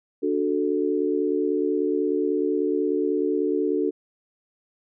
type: chord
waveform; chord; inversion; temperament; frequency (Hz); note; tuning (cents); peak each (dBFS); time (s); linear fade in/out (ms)
sine; D major; none; equal; 293.7 / 370 / 440; D4 / F#4 / A4; 0 / 0 / 0; -25; 0.22-3.91; 20
effects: none